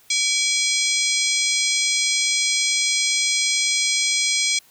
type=harmonic tone with a mistuned harmonic; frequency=830.6 Hz; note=G#5; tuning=in tune; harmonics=3 / 4 / 5 / 6 / 7 / 8 / 9 / 10; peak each=-24 / -25 / -26 / -27 / -27 / -28 / -29 / -29 dBFS; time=0.1-4.59 s; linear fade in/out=5 ms; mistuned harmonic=3; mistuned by=-130 cents; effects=white hiss -54 dBFS RMS until 4.7 s